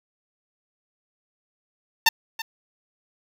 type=tone with echo; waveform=10% pulse; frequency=899 Hz; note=A5; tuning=37 cents sharp; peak=-5 dBFS; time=2.06-2.09 s; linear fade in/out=5 ms; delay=330 ms; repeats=1; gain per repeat=-15 dB; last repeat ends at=2.42 s; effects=none